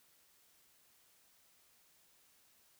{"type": "silence", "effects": ["white hiss -69 dBFS RMS until 2.79 s"]}